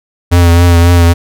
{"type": "tone with vibrato", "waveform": "square", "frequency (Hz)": 86.2, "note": "F2", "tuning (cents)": -22, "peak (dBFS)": -4, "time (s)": [0.31, 1.14], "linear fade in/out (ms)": 20, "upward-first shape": "triangle", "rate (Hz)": 3.7, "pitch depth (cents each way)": 37, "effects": []}